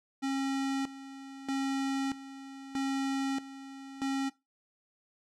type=tone with tremolo; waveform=square; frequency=271.2 Hz; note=C#4; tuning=38 cents flat; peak=-30 dBFS; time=0.22-4.3 s; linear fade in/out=20 ms; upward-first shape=square; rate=0.79 Hz; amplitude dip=80%; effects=noise-tail reverb RT60 0.2 s tail -18 dB re dry + low-pass 8000 Hz 12 dB/octave